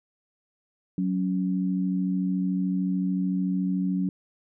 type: tone pair together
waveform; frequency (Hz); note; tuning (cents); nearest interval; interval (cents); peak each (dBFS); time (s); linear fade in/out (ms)
sine; 185.2 / 278.8; F#3 / C#4; +2 / +10; perfect fifth; 708; -24 / -29; 0.98-4.09; 2
effects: none